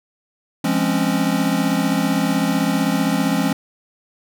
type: chord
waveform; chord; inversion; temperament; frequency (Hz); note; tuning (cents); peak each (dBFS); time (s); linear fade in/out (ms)
square; Db major seventh; first; equal with one note detuned; 172.71 / 207.7 / 261.6 / 277.2; F3 / Ab3 / C4 / Db4; -19 / 0 / 0 / 0; -23; 0.64-3.53; 5
effects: none